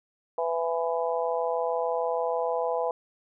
harmonic tone, 166.5 Hz, E3, 18 cents sharp, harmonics 3 / 4 / 5 / 6, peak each -28 / -30 / -32 / -34 dBFS, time 0.38-2.91 s, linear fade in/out 2 ms, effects none

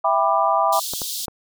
sine chord, E minor seventh, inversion none, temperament just, 659.3 / 791.1 / 988.9 / 1186.7 Hz, E5 / G5 / B5 / D6, 0 / +16 / +2 / +18 cents, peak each -21 dBFS, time 0.04-0.8 s, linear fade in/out 10 ms
pink high-pass noise, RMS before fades -28 dBFS, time 0.72-1.26 s, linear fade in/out 10 ms, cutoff 3400 Hz, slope 48 dB/octave
clicks, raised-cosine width 1 ms, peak -17 dBFS, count 3, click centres 0.936 / 1.018 / 1.282 s
effects none

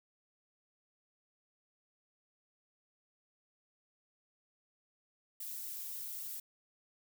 violet noise with flanger, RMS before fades -43 dBFS, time 5.4-6.4 s, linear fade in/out 5 ms, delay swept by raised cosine 1.2 to 3.1 ms, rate 3.7 Hz, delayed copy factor -0.75, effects none

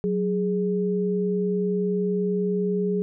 sine tone pair together, 185 / 415.3 Hz, F#3 / G#4, 0 / 0 cents, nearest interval octave + major second, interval 1400 cents, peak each -24 / -24 dBFS, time 0.04-3.02 s, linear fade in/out 0 ms, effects none

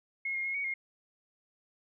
sine tone with pitch steps, 2163 / 2135 / 2160 / 2241 / 2140 Hz, C#7 / C7 / C#7 / C#7 / C7, -43 / +34 / -45 / +18 / +38 cents, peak -31 dBFS, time 0.25-0.74 s, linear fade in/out 5 ms, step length 98 ms, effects none

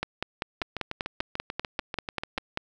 two click trains, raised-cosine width 0.3 ms, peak -16 / -12 dBFS, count 13 / 14, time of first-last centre 0.62-2.382 / 0.03-2.574 s, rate 6.81 / 5.11 Hz, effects none

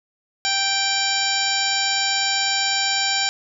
harmonic tone, 784 Hz, G5, in tune, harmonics 1 / 2 / 3 / 4 / 5 / 6 / 7 / 9, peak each -27 / -27 / -27 / -27 / -27 / -27 / -27 / -27 dBFS, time 0.45-3.29 s, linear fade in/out 0 ms, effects none

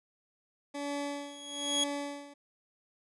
20% pulse tone with tremolo, 285.9 Hz, D4, 46 cents flat, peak -28 dBFS, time 0.74-2.34 s, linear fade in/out 10 ms, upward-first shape sine, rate 1.1 Hz, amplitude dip 85%
sawtooth tone with exponential growth, 3322 Hz, G#7, in tune, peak -22 dBFS, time 1.01-1.84 s, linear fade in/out 5 ms, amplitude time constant 180 ms
effects resampled to 24000 Hz

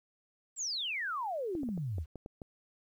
sine exponential sweep, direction down, 7820 to 69.5 Hz, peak -33 dBFS, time 0.56-2.06 s, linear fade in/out 50 ms
clicks, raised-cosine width 2 ms, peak -30 dBFS, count 8, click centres 1.552 / 1.633 / 1.689 / 1.777 / 1.983 / 2.157 / 2.261 / 2.418 s
effects 11-bit

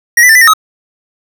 square tone with pitch steps, 1890 / 1987 / 1788 / 1993 / 1835 / 1271 Hz, A#6 / B6 / A6 / B6 / A#6 / D#6, +23 / +10 / +27 / +15 / -28 / +36 cents, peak -3 dBFS, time 0.17-0.536 s, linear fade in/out 5 ms, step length 61 ms, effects none

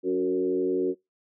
sine tone with frequency modulation, 370 Hz, F#4, in tune, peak -22 dBFS, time 0.03-0.95 s, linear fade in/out 50 ms, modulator 88.4 Hz, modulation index 0.97, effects noise-tail reverb RT60 0.2 s tail -24 dB re dry

